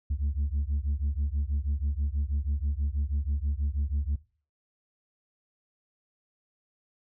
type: beating tone pair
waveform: sine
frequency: 68.9 / 75.1 Hz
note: C#2 / D2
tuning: -10 / +39 cents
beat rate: 6.2 Hz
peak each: -27 dBFS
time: 0.1-4.16 s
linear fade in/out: 10 ms
effects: noise-tail reverb RT60 0.4 s tail -20 dB re dry + tanh soft clip ceiling -23 dBFS